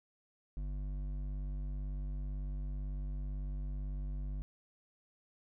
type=tone with hard clipping; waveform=triangle; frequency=49 Hz; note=G1; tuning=in tune; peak=-38 dBFS; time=0.57-4.42 s; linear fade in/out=0 ms; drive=13 dB; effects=none